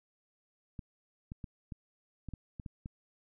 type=clicks; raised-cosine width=5 ms; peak=-29 dBFS; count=9; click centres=0.792 / 1.319 / 1.442 / 1.722 / 2.287 / 2.337 / 2.598 / 2.662 / 2.859 s; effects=none